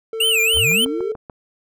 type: tone with pitch glide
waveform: triangle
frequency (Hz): 447.2 to 450.8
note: A4 to A4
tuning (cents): +28 to +42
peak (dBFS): -22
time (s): 0.13-1.12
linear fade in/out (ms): 2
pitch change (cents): +14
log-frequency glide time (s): 0.47-0.53
type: tone with vibrato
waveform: square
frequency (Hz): 2712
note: E7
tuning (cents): +49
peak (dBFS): -15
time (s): 0.2-0.85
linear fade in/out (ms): 5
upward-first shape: sine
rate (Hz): 3.5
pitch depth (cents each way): 230
type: linear sweep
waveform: sine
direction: up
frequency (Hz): 46.25 to 460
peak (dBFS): -22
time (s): 0.53-1.16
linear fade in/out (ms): 50
type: click train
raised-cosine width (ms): 1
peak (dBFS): -20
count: 6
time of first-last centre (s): 0.57-1.298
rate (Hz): 6.87
effects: none